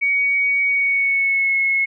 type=tone with pitch glide; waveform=sine; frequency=2248 to 2180 Hz; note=C#7 to C#7; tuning=+24 to -29 cents; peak=-15 dBFS; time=0.01-1.86 s; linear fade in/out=20 ms; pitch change=-53 cents; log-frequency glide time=0.68-1.56 s; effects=none